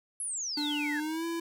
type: exponential sweep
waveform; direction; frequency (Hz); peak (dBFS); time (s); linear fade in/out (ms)
sine; down; 11175 to 1600; -32; 0.2-1; 2
type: tone with pitch glide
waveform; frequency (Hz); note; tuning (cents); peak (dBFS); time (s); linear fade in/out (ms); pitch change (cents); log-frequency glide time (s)
square; 294.4 to 334.3; D4 to E4; +4 to +24; -32; 0.57-1.4; 5; +220; 0.94-1.25
effects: none